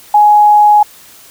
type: tone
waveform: sine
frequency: 836 Hz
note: G#5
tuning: 11 cents sharp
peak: -3 dBFS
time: 0.14-0.83 s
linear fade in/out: 5 ms
effects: white hiss -39 dBFS RMS until 1.3 s